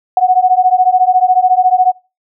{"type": "beating tone pair", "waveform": "sine", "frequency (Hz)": [731, 745], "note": ["F#5", "F#5"], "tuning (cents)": [-21, 12], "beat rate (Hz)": 14, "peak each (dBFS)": -10, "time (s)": [0.17, 1.92], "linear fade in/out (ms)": 2, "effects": ["noise-tail reverb RT60 0.3 s tail -24 dB re dry"]}